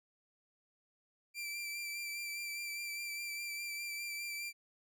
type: tone with vibrato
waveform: sawtooth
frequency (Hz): 2349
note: D7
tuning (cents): 0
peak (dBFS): -36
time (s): 1.34-4.53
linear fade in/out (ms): 50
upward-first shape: sine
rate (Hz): 4.9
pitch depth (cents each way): 23
effects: none